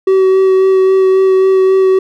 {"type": "tone with vibrato", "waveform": "triangle", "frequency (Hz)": 380, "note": "F#4", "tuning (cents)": 46, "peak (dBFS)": -4, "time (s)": [0.07, 1.99], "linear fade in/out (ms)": 5, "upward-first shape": "sine", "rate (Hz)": 3.7, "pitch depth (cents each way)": 12, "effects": []}